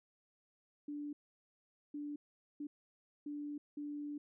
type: tone bursts at uneven times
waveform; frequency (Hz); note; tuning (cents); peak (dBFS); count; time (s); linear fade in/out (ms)
sine; 292.7; D4; -6; -40; 5; 0.88-1.13 / 1.94-2.16 / 2.6-2.67 / 3.26-3.58 / 3.77-4.18; 5
effects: none